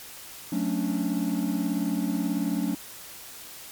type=chord; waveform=triangle; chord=D major seventh; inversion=first; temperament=just; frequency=183.54 / 220.2 / 275.3 / 293.7 Hz; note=F#3 / A3 / C#4 / D4; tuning=-14 / +2 / -12 / 0 cents; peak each=-28 dBFS; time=0.52-2.75 s; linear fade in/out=5 ms; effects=white hiss -43 dBFS RMS until 3.71 s + MP3 96 kbps